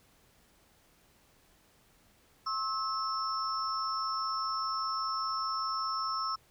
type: tone cluster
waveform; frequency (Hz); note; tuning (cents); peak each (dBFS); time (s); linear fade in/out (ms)
sine; 1073 / 1298 / 5360; C6 / E6 / E8; +43 / -27 / +28; -36 / -33 / -38; 2.46-6.36; 10
effects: pink hiss -65 dBFS RMS until 6.5 s